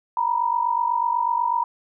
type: tone pair together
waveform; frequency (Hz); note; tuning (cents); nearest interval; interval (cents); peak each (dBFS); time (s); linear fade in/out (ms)
sine; 932.3 / 980.4; A#5 / B5; 0 / -13; minor second; 87; -22; 0.17-1.64; 2
effects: none